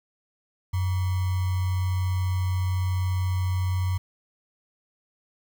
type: tone with sample-and-hold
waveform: sine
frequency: 92.1 Hz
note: F#2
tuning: 7 cents flat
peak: -22 dBFS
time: 0.73-3.98 s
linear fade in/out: 10 ms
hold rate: 1050 Hz
effects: none